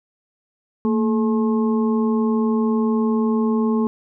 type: harmonic tone with a mistuned harmonic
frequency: 214.7 Hz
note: A3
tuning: 42 cents flat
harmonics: 1 / 2 / 4 / 5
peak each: -17 / -23 / -33 / -31 dBFS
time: 0.85-3.87 s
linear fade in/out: 0 ms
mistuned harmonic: 1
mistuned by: +93 cents
effects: none